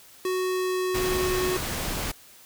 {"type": "tone with pitch glide", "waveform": "square", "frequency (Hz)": [370, 367], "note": ["F#4", "F#4"], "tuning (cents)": [0, -14], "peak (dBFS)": -25, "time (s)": [0.25, 1.57], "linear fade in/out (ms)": 2, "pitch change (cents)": -14, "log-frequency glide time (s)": [0.46, 1.45]}
{"type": "noise", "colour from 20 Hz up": "pink", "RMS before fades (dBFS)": -30, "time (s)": [0.94, 2.12], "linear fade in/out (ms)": 10}
{"effects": ["white hiss -51 dBFS RMS until 2.45 s"]}